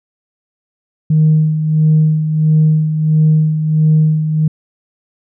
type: tone with tremolo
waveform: sine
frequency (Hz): 155.56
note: D#3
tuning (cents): 0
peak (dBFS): -5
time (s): 1.1-4.48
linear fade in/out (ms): 5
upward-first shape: sine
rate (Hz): 1.5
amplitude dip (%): 60
effects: tanh soft clip ceiling -3 dBFS